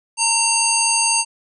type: harmonic tone with a mistuned harmonic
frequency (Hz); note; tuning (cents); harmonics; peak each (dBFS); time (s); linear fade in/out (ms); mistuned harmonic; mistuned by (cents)
912; A#5; -38; 1 / 3 / 5 / 7 / 9 / 10; -22 / -22 / -22 / -22 / -22 / -22; 0.17-1.25; 50; 5; +33
effects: none